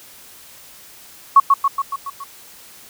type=tone with echo; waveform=sine; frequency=1108.7 Hz; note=C#6; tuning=in tune; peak=-4 dBFS; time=1.36-1.4 s; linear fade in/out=5 ms; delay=140 ms; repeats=6; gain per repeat=-4 dB; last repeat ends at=2.24 s; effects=white hiss -43 dBFS RMS until 2.89 s